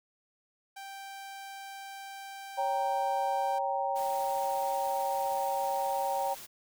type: tone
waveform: sawtooth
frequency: 784 Hz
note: G5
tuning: in tune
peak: -38 dBFS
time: 0.76-3.59 s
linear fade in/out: 10 ms
type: chord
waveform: sine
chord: G diminished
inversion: second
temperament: equal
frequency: 554.4 / 784 / 932.3 Hz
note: Db5 / G5 / Bb5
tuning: 0 / 0 / 0 cents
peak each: -34 / -31 / -34 dBFS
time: 2.57-6.35 s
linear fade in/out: 20 ms
type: noise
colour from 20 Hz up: white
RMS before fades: -46 dBFS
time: 3.95-6.47 s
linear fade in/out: 20 ms
effects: none